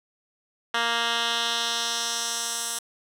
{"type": "tone with band-pass filter sweep", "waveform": "10% pulse", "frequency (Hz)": 233.1, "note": "A#3", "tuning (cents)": 0, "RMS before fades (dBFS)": -27, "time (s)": [0.74, 2.79], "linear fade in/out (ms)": 5, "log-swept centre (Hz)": [2300, 8700], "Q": 1.4, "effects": []}